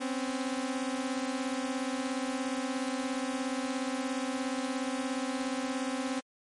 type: beating tone pair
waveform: sawtooth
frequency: 256.2 / 273.2 Hz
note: C4 / C#4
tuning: -36 / -25 cents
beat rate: 17 Hz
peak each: -29 / -31 dBFS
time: 0-6.21 s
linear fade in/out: 20 ms
effects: MP3 48 kbps